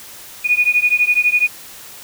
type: beating tone pair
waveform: sine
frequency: 2455 / 2467 Hz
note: D#7 / D#7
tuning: -24 / -15 cents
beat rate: 12 Hz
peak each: -15 dBFS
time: 0.44-1.48 s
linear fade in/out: 20 ms
effects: white hiss -37 dBFS RMS until 2.03 s